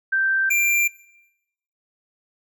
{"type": "tone pair in turn", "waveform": ["sine", "square"], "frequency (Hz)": [1564, 2374], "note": ["G6", "D7"], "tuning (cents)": [-4, 18], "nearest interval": "perfect fifth", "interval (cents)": 722, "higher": "second", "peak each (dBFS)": -17, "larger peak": "neither", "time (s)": [[0.12, 0.5], [0.5, 0.88]], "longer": "neither", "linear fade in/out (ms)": 10, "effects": ["noise-tail reverb RT60 0.9 s tail -21 dB re dry"]}